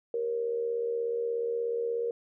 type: tone with amplitude modulation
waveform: sine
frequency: 468.6 Hz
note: A#4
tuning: 9 cents sharp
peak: -25 dBFS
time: 0.14-2.11 s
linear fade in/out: 2 ms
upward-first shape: sine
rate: 76.7 Hz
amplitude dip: 60%
effects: none